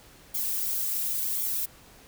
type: noise with flanger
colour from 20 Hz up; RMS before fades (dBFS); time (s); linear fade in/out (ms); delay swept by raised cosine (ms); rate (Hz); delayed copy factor
violet; -29; 0.34-1.66; 10; 0.88 to 4.68; 0.93; +0.85
effects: pink hiss -53 dBFS RMS until 2.07 s